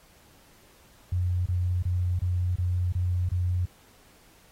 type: tone bursts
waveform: sine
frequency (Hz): 89.6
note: F2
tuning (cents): +45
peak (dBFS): -23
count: 7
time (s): 1.12-3.656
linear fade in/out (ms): 5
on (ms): 340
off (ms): 26
effects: pink hiss -58 dBFS RMS until 4.51 s + AAC 48 kbps